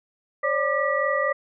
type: tone cluster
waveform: sine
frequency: 542 / 586 / 1194 / 1938 Hz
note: C#5 / D5 / D6 / B6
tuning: -39 / -4 / +28 / -33 cents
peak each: -26 dBFS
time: 0.43-1.33 s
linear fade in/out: 10 ms
effects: none